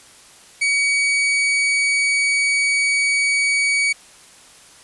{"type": "tone", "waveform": "40% pulse", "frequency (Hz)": 2260, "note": "C#7", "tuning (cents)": 33, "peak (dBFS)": -15, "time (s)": [0.61, 3.93], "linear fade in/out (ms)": 10, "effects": ["white hiss -46 dBFS RMS until 4.83 s", "resampled to 24000 Hz"]}